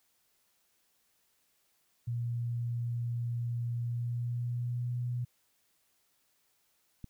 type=tone with pitch glide; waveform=sine; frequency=118.9 to 122.24 Hz; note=A#2 to B2; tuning=+35 to -17 cents; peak=-31 dBFS; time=2.07-5.25 s; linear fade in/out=10 ms; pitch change=+48 cents; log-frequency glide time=3.81-4.98 s
type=click; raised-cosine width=5 ms; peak=-30 dBFS; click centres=7.043 s
effects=white hiss -73 dBFS RMS until 7.09 s